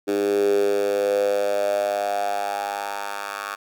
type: tone with high-pass filter sweep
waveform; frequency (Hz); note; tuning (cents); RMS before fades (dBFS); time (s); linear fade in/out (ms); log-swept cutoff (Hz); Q
10% pulse; 101.2; G#2; -44; -23; 0.07-3.56; 20; 350 to 1100; 7.1
effects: none